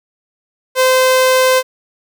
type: tone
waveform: sawtooth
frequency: 516 Hz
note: C5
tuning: 24 cents flat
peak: -5 dBFS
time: 0.75-1.63 s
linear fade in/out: 50 ms
effects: none